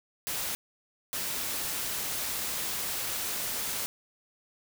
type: noise bursts at uneven times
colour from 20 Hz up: white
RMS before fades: -33 dBFS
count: 2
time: 0.27-0.55 / 1.13-3.86 s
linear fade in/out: 0 ms
effects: none

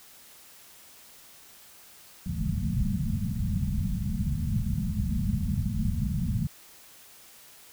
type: low-pass noise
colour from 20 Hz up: white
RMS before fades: -28 dBFS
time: 2.26-6.47 s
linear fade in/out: 5 ms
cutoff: 220 Hz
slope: 96 dB/octave
effects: white hiss -52 dBFS RMS until 7.72 s

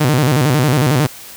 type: tone with vibrato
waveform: sawtooth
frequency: 138.1 Hz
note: C#3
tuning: 6 cents flat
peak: -7 dBFS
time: 0-1.07 s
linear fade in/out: 10 ms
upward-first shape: square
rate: 11 Hz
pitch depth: 170 cents each way
effects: white hiss -35 dBFS RMS until 1.36 s

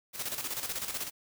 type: noise with tremolo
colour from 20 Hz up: white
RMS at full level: -34 dBFS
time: 0.13-1.11 s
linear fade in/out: 50 ms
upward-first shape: square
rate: 16 Hz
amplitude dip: 60%
effects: none

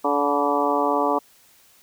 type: harmonic tone with a mistuned harmonic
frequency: 144.5 Hz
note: D3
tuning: 28 cents flat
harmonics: 2 / 3 / 4 / 5 / 6 / 7 / 8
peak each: -26 / -26 / -26 / -26 / -26 / -26 / -26 dBFS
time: 0.04-1.19 s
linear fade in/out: 10 ms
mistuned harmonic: 7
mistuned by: -51 cents
effects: white hiss -55 dBFS RMS until 1.82 s

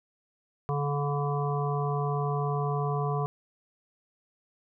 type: harmonic tone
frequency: 143.8 Hz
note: D3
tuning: 36 cents flat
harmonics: 1 / 3 / 5 / 7 / 8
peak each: -28 / -33 / -35 / -36 / -37 dBFS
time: 0.69-3.26 s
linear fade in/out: 0 ms
effects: none

